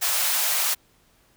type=high-pass noise; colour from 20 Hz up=white; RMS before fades=-23 dBFS; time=0.01-0.75 s; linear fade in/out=20 ms; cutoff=600 Hz; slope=24 dB/octave; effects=pink hiss -61 dBFS RMS until 1.36 s